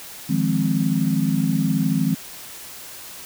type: chord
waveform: sine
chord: F minor seventh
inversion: third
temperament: equal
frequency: 155.56 / 174.61 / 207.7 / 261.6 Hz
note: Eb3 / F3 / Ab3 / C4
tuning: 0 / 0 / 0 / 0 cents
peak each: -23 dBFS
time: 0.29-2.15 s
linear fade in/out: 10 ms
effects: white hiss -38 dBFS RMS until 3.25 s